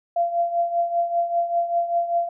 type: tone with tremolo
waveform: sine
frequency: 687 Hz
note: F5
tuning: 29 cents flat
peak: -16 dBFS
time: 0.16-2.29 s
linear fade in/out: 5 ms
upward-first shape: triangle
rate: 5.1 Hz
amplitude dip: 75%
effects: none